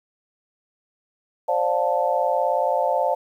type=chord; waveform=sine; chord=D minor seventh; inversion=third; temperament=just; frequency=528.6 / 587.3 / 704.8 / 881 Hz; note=C5 / D5 / F5 / A5; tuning=+18 / 0 / +16 / +2 cents; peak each=-24 dBFS; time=1.48-3.15 s; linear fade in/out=10 ms; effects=9-bit